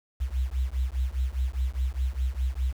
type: beating tone pair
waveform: sine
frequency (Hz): 61.74 / 66.64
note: B1 / C2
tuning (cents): 0 / +32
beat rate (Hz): 4.9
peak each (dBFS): -28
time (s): 0.2-2.73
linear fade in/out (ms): 20
effects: 8-bit